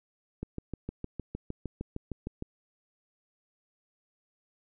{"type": "click train", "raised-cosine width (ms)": 3, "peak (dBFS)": -22, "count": 14, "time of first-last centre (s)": [0.43, 2.424], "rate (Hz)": 6.52, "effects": []}